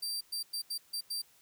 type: tone bursts at uneven times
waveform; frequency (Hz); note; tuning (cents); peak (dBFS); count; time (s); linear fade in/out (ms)
sawtooth; 4696; D8; -1; -31; 6; 0.02-0.21 / 0.32-0.43 / 0.53-0.62 / 0.7-0.78 / 0.93-1.01 / 1.1-1.22; 10
effects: white hiss -64 dBFS RMS until 1.41 s